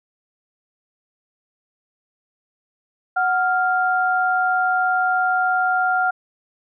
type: tone pair together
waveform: sine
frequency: 740 / 1396.9 Hz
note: F#5 / F6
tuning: 0 / 0 cents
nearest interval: major seventh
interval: 1100 cents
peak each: -19 dBFS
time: 3.16-6.11 s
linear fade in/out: 10 ms
effects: none